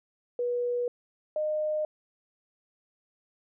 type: tone pair in turn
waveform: sine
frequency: 486 / 612.3 Hz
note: B4 / D#5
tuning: -28 / -28 cents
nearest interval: major third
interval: 400 cents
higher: second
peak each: -26 dBFS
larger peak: neither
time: 0.39-0.88 / 1.36-1.85 s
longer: neither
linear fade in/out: 2 ms
effects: none